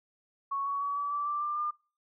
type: tone with pitch steps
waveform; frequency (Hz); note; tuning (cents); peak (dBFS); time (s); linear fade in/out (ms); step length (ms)
sine; 1108.7 / 1121.6 / 1134.6 / 1147.8 / 1161.1 / 1174.6 / 1188.3 / 1202.1; C#6 / C#6 / C#6 / D6 / D6 / D6 / D6 / D6; 0 / +20 / +40 / -40 / -20 / 0 / +20 / +40; -29; 0.51-1.71; 10; 150
effects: noise-tail reverb RT60 0.4 s tail -25 dB re dry